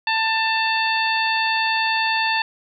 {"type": "harmonic tone", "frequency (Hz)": 890, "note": "A5", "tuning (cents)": 20, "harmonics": [1, 2, 3, 4, 5], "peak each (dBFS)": [-22, -23, -24, -29, -28], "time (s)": [0.07, 2.42], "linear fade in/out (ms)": 2, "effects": []}